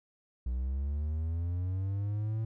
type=linear sweep; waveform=triangle; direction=up; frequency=59.8 to 112.2 Hz; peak=-28 dBFS; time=0.46-2.45 s; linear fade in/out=5 ms; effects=none